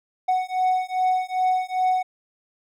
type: beating tone pair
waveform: triangle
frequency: 740 / 742.5 Hz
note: F#5 / F#5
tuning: 0 / +6 cents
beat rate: 2.5 Hz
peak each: -21 dBFS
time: 0.28-2.03 s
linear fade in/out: 10 ms
effects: none